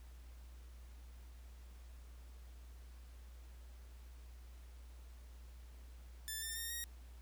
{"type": "tone with pitch steps", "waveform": "5% pulse", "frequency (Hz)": [1760, 1798, 1836.9, 1876.5], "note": ["A6", "A6", "A#6", "A#6"], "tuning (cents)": [0, 37, -26, 11], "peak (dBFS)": -31, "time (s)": [6.28, 6.84], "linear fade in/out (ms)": 0, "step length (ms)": 140, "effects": ["added 60 Hz sine -52 dBFS peak until 7.21 s", "pink hiss -67 dBFS RMS until 7.21 s"]}